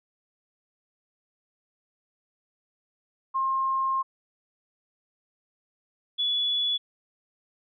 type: tone pair in turn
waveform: sine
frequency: 1065 / 3417 Hz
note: C6 / G#7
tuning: +30 / +49 cents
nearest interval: octave + minor sixth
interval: 2019 cents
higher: second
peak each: -23 dBFS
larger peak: neither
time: 3.34-4.03 / 6.18-6.78 s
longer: first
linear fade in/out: 20 ms
effects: none